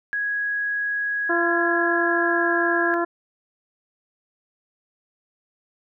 sine tone with pitch glide, 1661.2 to 1646.9 Hz, G#6 to G#6, 0 to -15 cents, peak -22 dBFS, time 0.13-2.94 s, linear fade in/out 0 ms, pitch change -15 cents, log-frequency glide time 1.95-2.55 s
harmonic tone, 342.1 Hz, F4, 36 cents flat, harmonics 1 / 2 / 3 / 4 / 5, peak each -23 / -26 / -28 / -29 / -30 dBFS, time 1.29-3.05 s, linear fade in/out 10 ms
effects none

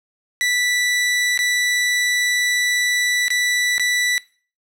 sawtooth tone with dropouts, 1969 Hz, B6, 6 cents flat, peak -13 dBFS, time 0.41-4.18 s, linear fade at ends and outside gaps 0 ms, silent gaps 1.376-1.39 / 3.282-3.304 / 3.781-3.796 s, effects noise-tail reverb RT60 0.4 s tail -20 dB re dry + low-pass 11000 Hz 12 dB/octave

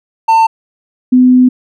triangle / sine tone pair in turn, 898 / 252.4 Hz, A5 / B3, +35 / +38 cents, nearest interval octave + minor seventh, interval 2197 cents, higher first, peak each -3 dBFS, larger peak neither, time 0.28-0.47 / 1.12-1.49 s, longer second, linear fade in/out 10 ms, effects none

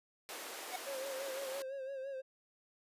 pink high-pass noise, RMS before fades -46 dBFS, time 0.29-1.62 s, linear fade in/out 0 ms, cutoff 370 Hz, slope 24 dB/octave
square tone with exponential growth, 740 Hz, F#5, in tune, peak -36 dBFS, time 0.65-0.76 s, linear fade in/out 5 ms, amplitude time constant 23 ms
triangle tone with vibrato, 538 Hz, C5, 48 cents sharp, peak -38 dBFS, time 0.86-2.22 s, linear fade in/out 20 ms, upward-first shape sine, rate 5.9 Hz, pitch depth 57 cents each way
effects resampled to 32000 Hz

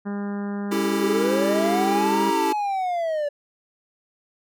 harmonic tone, 202.3 Hz, G#3, 45 cents flat, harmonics 1 / 2 / 3 / 4 / 5 / 6 / 7 / 8 / 9, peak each -26 / -35 / -42 / -41 / -44 / -45 / -45 / -46 / -50 dBFS, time 0.05-2.31 s, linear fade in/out 20 ms
square chord, A dominant seventh, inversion first, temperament equal, 277.2 / 329.6 / 392 / 440 Hz, C#4 / E4 / G4 / A4, 0 / 0 / 0 / 0 cents, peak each -31 / -26 / -27 / -32 dBFS, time 0.71-2.53 s, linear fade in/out 10 ms
triangle linear two-way sweep, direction up then down, 375.7 to 955 to 571 Hz, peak -20 dBFS, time 1.02-3.29 s, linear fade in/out 10 ms, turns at 2.26 s
effects none

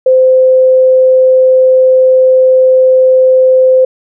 sine tone, 517 Hz, C5, 21 cents flat, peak -3 dBFS, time 0.06-3.85 s, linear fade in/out 5 ms, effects none

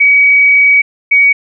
sine tone pair in turn, 2266 / 2253 Hz, C#7 / C#7, +37 / +28 cents, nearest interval unison, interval 9 cents, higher first, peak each -4 dBFS, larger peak neither, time 0-0.82 / 1.11-1.33 s, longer first, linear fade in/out 10 ms, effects none

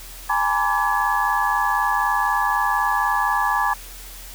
sine tone cluster, 815 / 895 / 999 / 1158 / 1693 Hz, G#5 / A5 / B5 / D6 / G#6, -33 / +29 / +20 / -25 / +33 cents, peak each -24 dBFS, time 0.29-3.74 s, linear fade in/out 10 ms, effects added 42 Hz sine -39 dBFS peak until 4.34 s + white hiss -40 dBFS RMS until 4.34 s

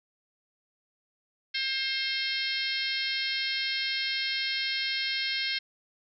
harmonic tone, 532 Hz, C5, 29 cents sharp, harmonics 3 / 4 / 5 / 6 / 7 / 8 / 9 / 10, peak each -38 / -33 / -39 / -35 / -37 / -34 / -42 / -38 dBFS, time 1.54-5.59 s, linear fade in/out 10 ms, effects none

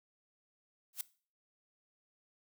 blue noise with exponential growth, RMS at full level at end -33 dBFS, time 0.93-1.01 s, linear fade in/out 2 ms, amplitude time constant 17 ms, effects noise-tail reverb RT60 0.4 s tail -19 dB re dry

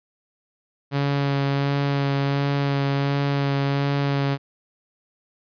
sawtooth tone with vibrato, 140.2 Hz, C#3, 20 cents sharp, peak -16 dBFS, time 0.91-4.38 s, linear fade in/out 50 ms, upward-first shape sine, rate 1.4 Hz, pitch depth 14 cents each way, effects resampled to 11025 Hz

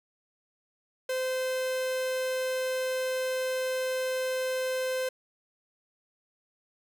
45% pulse tone, 516 Hz, C5, 24 cents flat, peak -28 dBFS, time 1.09-5.09 s, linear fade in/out 5 ms, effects none

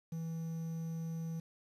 triangle tone with quantisation, 163.6 Hz, E3, 13 cents flat, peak -35 dBFS, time 0.12-1.4 s, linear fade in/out 5 ms, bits 10, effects resampled to 32000 Hz

